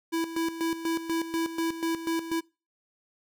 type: tone with tremolo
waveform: square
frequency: 329.6 Hz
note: E4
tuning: in tune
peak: -26 dBFS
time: 0.12-2.41 s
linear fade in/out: 20 ms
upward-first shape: square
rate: 4.1 Hz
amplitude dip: 70%
effects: noise-tail reverb RT60 0.3 s tail -24 dB re dry